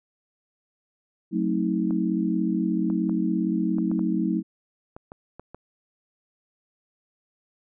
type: chord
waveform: sine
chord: F# diminished seventh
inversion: none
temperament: just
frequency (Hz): 185 / 222 / 266.4 / 319.7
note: F#3 / A3 / C4 / Eb4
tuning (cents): 0 / +16 / +31 / +47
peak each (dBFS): -26 / -27 / -31 / -26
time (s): 1.31-4.43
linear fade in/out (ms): 50
type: clicks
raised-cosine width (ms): 1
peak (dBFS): -26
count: 10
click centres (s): 1.908 / 2.901 / 3.095 / 3.784 / 3.915 / 3.993 / 4.965 / 5.119 / 5.396 / 5.546
effects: none